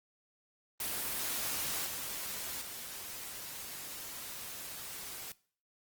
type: noise with level steps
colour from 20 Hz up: white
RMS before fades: -36 / -40 / -44 dBFS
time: 0.8-5.32 s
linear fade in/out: 2 ms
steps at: 1.86 / 2.61 s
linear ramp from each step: 10 ms
effects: noise-tail reverb RT60 0.5 s tail -22 dB re dry + Opus 24 kbps